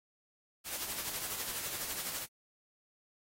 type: noise with tremolo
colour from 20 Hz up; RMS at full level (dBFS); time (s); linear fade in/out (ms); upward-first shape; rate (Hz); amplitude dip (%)
white; -37; 0.64-2.27; 50; sine; 12; 45
effects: AAC 48 kbps